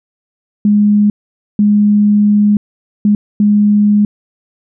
sine tone bursts at uneven times, 207.4 Hz, G#3, 2 cents flat, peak -6 dBFS, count 4, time 0.65-1.1 / 1.59-2.57 / 3.05-3.15 / 3.4-4.05 s, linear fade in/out 2 ms, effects none

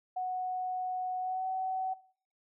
sine tone with pitch glide, 738 to 753.9 Hz, F#5 to F#5, -5 to +32 cents, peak -31 dBFS, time 0.16-1.94 s, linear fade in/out 10 ms, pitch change +37 cents, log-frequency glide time 1.2-1.46 s, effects noise-tail reverb RT60 0.5 s tail -20 dB re dry

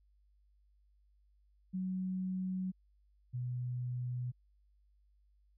sine tone pair in turn, 186.2 / 124.02 Hz, F#3 / B2, +11 / +8 cents, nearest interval perfect fifth, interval 703 cents, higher first, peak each -34 / -35 dBFS, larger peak first, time 1.73-2.72 / 3.33-4.32 s, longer neither, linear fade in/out 20 ms, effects added 50 Hz sine -66 dBFS peak until 5.57 s

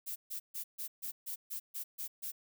violet noise bursts, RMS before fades -40 dBFS, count 10, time 0.06-2.32 s, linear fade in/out 20 ms, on 100 ms, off 140 ms, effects none

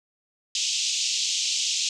white band-pass noise, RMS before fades -26 dBFS, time 0.55-1.89 s, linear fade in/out 2 ms, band 2700 to 7100 Hz, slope 48 dB/octave, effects none

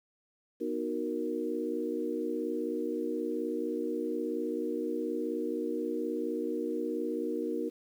sine chord, B major seventh, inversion none, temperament equal, 246.9 / 311.1 / 370 / 466.2 Hz, B3 / D#4 / F#4 / A#4, 0 / 0 / 0 / 0 cents, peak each -38 / -35 / -37 / -35 dBFS, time 0.6-7.7 s, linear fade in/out 20 ms, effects 10-bit

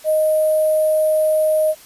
sine tone with sample-and-hold, 622.3 Hz, D#5, in tune, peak -13 dBFS, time 0.04-1.75 s, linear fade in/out 50 ms, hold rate 11025 Hz, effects white hiss -44 dBFS RMS until 1.85 s + resampled to 32000 Hz

